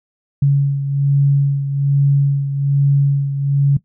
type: beating tone pair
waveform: sine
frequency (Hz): 140 / 141.2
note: C#3 / C#3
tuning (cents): +18 / +32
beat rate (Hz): 1.2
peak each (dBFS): -12 / -19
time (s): 0.42-3.77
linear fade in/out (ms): 5
effects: noise-tail reverb RT60 0.1 s tail -17 dB re dry